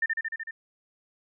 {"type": "tone with echo", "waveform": "sine", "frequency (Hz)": 1799, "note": "A6", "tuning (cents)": 38, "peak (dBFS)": -22, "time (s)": [0.02, 0.06], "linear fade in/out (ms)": 5, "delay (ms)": 75, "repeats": 6, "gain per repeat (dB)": -2, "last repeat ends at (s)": 0.51, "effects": []}